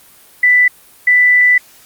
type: tone bursts at uneven times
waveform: sine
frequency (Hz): 1984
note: B6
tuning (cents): +7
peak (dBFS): -6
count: 2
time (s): 0.43-0.68 / 1.07-1.58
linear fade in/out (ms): 5
effects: white hiss -44 dBFS RMS until 1.85 s + Opus 32 kbps